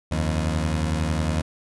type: beating tone pair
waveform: 20% pulse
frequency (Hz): 77.78 / 88.78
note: D#2 / F2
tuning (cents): 0 / +29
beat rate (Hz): 11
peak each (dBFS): -18 / -23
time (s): 0.11-1.42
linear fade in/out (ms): 10
effects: resampled to 24000 Hz